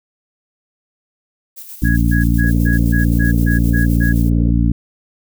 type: noise with tremolo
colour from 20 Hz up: violet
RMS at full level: -32 dBFS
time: 1.56-4.3 s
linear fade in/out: 20 ms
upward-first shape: square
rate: 7.7 Hz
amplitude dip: 45%
type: harmonic tone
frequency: 57.7 Hz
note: A#1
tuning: 17 cents flat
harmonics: 1 / 2 / 3 / 4 / 5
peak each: -14 / -17 / -19 / -20 / -21 dBFS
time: 1.82-4.72 s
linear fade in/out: 5 ms
type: tone bursts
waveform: sine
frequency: 1661.2 Hz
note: G#6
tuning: in tune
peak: -19 dBFS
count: 9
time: 1.84-4.13 s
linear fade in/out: 20 ms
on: 130 ms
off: 140 ms
type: low-pass noise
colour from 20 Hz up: white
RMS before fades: -34 dBFS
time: 2.43-4.51 s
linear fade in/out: 10 ms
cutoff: 520 Hz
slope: 48 dB/octave
effects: none